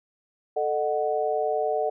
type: chord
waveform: sine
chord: D# diminished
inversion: second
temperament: equal with one note detuned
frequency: 440 / 610.2 / 740 Hz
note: A4 / D#5 / F#5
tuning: 0 / -34 / 0 cents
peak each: -27 dBFS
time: 0.56-1.9 s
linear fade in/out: 10 ms
effects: none